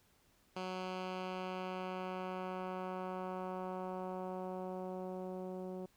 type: tone with low-pass filter sweep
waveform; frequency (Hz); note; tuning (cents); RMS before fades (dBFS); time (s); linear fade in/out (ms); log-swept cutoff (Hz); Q
10% pulse; 185; F#3; 0; -42; 0.56-5.86; 5; 4400 to 440; 0.96
effects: pink hiss -71 dBFS RMS until 5.96 s